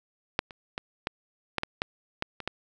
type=clicks; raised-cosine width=0.3 ms; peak=-7 / -27 / -16 / -12 / -10 / -13 / -10 / -12 / -21 / -13 dBFS; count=10; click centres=0.391 / 0.508 / 0.779 / 1.071 / 1.583 / 1.634 / 1.819 / 2.224 / 2.403 / 2.476 s; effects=none